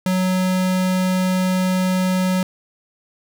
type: tone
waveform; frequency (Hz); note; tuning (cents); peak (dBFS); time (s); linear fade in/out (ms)
square; 185; F#3; 0; -17; 0.06-2.43; 2
effects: none